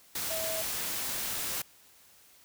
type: tone in noise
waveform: sine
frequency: 646 Hz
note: E5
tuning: 35 cents flat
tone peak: -35 dBFS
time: 0.3-0.62 s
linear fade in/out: 5 ms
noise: white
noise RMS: -34 dBFS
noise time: 0.15-1.62 s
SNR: -4 dB
effects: white hiss -59 dBFS RMS until 2.44 s